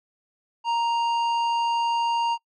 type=tone with tanh clipping; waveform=sine; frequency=933 Hz; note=A#5; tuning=1 cent sharp; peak=-23 dBFS; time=0.64-2.38 s; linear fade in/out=50 ms; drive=13 dB; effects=noise-tail reverb RT60 0.1 s tail -25 dB re dry + low-pass 6000 Hz 12 dB/octave